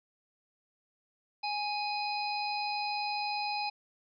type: harmonic tone with a mistuned harmonic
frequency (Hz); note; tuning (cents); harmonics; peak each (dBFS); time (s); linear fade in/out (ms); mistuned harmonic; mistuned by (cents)
830.6; G#5; 0; 1 / 3 / 5 / 6; -33 / -38 / -40 / -41; 1.43-3.7; 10; 5; -24
effects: none